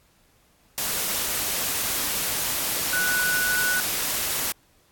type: tone in noise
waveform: sine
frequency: 1480 Hz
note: F#6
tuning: in tune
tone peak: -22 dBFS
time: 2.93-3.8 s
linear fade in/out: 0 ms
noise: white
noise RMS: -26 dBFS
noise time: 0.78-4.52 s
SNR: +1 dB
effects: pink hiss -61 dBFS RMS until 4.91 s + AAC 64 kbps